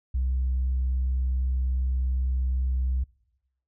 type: tone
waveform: sine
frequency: 64.1 Hz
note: C2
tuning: 35 cents flat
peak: -21 dBFS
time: 0.14-3.04 s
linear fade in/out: 10 ms
effects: noise-tail reverb RT60 1.0 s tail -26 dB re dry + tanh soft clip ceiling -20 dBFS